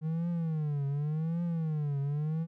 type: tone with vibrato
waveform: triangle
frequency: 155 Hz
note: D#3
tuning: 6 cents flat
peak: -27 dBFS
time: 0.01-2.47 s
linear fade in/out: 50 ms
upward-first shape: triangle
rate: 0.88 Hz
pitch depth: 200 cents each way
effects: none